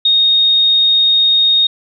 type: tone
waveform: sine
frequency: 3716 Hz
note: A#7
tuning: 6 cents flat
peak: -8 dBFS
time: 0.05-1.67 s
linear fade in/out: 5 ms
effects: none